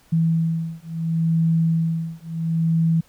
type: beating tone pair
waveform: sine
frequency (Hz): 163.5 / 164.22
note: E3 / E3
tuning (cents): -14 / -6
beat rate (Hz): 0.72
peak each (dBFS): -21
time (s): 0.12-3.01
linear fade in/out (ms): 10
effects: pink hiss -56 dBFS RMS until 3.08 s